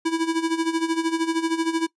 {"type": "tone with tremolo", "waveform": "square", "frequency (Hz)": 327.6, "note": "E4", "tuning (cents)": -11, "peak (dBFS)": -19, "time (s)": [0.05, 1.87], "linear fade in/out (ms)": 10, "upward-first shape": "sine", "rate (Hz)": 13, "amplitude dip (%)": 75, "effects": ["noise-tail reverb RT60 0.1 s tail -21 dB re dry", "resampled to 22050 Hz"]}